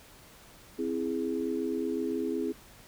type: chord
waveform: sine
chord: C augmented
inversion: none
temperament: equal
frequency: 261.6 / 329.6 / 415.3 Hz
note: C4 / E4 / G#4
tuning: 0 / 0 / 0 cents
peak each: -33 dBFS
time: 0.78-2.53 s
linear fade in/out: 20 ms
effects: pink hiss -54 dBFS RMS until 2.87 s